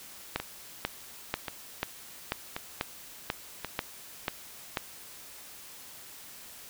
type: two click trains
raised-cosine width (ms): 0.3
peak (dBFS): -12 / -17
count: 10 / 4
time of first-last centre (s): 0.36-4.772 / 0.4-3.647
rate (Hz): 2.04 / 0.924
effects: white hiss -48 dBFS RMS until 6.69 s